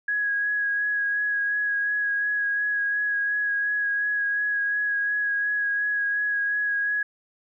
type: tone with vibrato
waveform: sine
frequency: 1661.2 Hz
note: G#6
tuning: in tune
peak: -22 dBFS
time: 0.08-7.03 s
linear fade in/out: 5 ms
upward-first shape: sine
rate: 2.8 Hz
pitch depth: 17 cents each way
effects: none